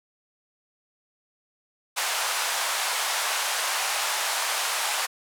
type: band-pass noise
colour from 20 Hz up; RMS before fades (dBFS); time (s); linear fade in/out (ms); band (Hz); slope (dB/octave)
pink; -27; 1.96-5.07; 20; 720 to 12000; 24
effects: none